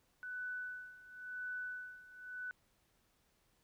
sine tone with tremolo, 1493 Hz, F#6, 15 cents sharp, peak -39 dBFS, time 0.23-2.51 s, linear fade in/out 0 ms, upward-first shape sine, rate 0.95 Hz, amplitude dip 85%, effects pink hiss -75 dBFS RMS until 3.63 s

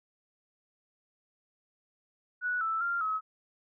sine tone with pitch steps, 1472 / 1320 / 1390 / 1282 Hz, F#6 / E6 / F6 / E6, -9 / +2 / -9 / -49 cents, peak -28 dBFS, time 2.41-3.21 s, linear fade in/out 50 ms, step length 200 ms, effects none

